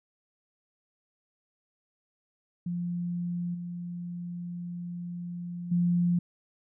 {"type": "tone with level steps", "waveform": "sine", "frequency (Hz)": 174.61, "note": "F3", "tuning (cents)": 0, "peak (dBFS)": [-29, -34, -22], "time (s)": [2.66, 6.19], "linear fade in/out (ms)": 5, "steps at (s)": [3.54, 5.71], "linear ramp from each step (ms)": 10, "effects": []}